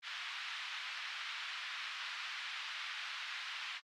white band-pass noise, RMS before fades -44 dBFS, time 0.02-3.81 s, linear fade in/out 50 ms, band 1200 to 3600 Hz, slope 24 dB/octave, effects AAC 64 kbps

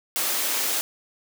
white high-pass noise, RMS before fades -25 dBFS, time 0.16-0.81 s, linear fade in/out 0 ms, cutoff 270 Hz, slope 24 dB/octave, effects none

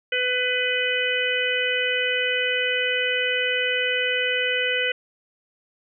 harmonic tone, 500 Hz, B4, 21 cents sharp, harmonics 1 / 3 / 4 / 5 / 6, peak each -27 / -27 / -27 / -27 / -27 dBFS, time 0.12-4.92 s, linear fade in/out 5 ms, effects none

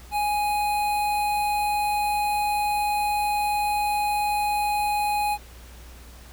square tone with notch filter, 830.6 Hz, G#5, in tune, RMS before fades -24 dBFS, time 0.11-5.38 s, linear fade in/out 50 ms, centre 5900 Hz, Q 1.8, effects added 60 Hz sine -43 dBFS peak until 6.32 s + pink hiss -49 dBFS RMS until 6.32 s

